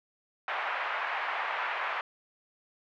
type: band-pass noise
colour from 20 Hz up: pink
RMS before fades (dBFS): -33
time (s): 0.48-2.01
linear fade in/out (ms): 2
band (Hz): 750 to 2400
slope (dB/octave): 24
effects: none